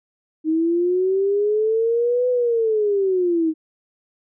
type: linear two-way sweep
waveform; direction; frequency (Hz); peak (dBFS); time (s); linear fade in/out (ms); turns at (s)
sine; up then down; 311.1 to 502 to 311.1; -16; 0.44-3.54; 50; 2.29
effects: none